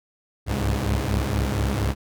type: tone cluster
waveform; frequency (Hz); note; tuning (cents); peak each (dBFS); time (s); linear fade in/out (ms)
sawtooth; 64 / 68.2 / 100.5 / 104.9; C2 / C#2 / G2 / G#2; -38 / -28 / +44 / +18; -25 / -21 / -25 / -23; 0.46-1.95; 50
effects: none